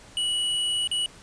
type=tone with dropouts; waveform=square; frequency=2935 Hz; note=F#7; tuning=15 cents flat; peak=-24 dBFS; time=0.17-1.06 s; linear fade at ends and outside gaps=1 ms; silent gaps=0.874-0.914 s; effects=pink hiss -49 dBFS RMS until 1.22 s + resampled to 22050 Hz